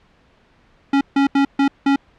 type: tone bursts at uneven times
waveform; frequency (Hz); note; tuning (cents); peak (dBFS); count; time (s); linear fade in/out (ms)
square; 277.2; C#4; 0; -13; 5; 0.93-1.01 / 1.16-1.27 / 1.35-1.45 / 1.59-1.68 / 1.86-1.96; 5
effects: pink hiss -55 dBFS RMS until 2.18 s + low-pass 3000 Hz 12 dB/octave